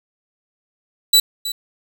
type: tone with echo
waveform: sawtooth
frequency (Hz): 3951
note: B7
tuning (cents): 0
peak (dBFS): -6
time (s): 1.13-1.2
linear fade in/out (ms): 5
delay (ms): 320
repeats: 1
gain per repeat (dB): -13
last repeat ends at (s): 1.52
effects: none